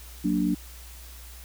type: chord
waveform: sine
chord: Gb augmented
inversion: none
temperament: equal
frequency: 185 / 233.1 / 293.7 Hz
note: Gb3 / Bb3 / D4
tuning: 0 / 0 / 0 cents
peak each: -26 / -28 / -25 dBFS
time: 0.24-0.55 s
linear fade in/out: 10 ms
effects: added 60 Hz sine -43 dBFS peak until 1.44 s + white hiss -48 dBFS RMS until 1.44 s